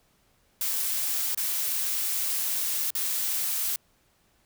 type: noise with dropouts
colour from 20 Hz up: blue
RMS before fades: -28 dBFS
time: 0.61-3.76 s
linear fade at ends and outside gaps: 2 ms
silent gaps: 1.348-1.374 / 2.905-2.951 s
effects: pink hiss -66 dBFS RMS until 4.45 s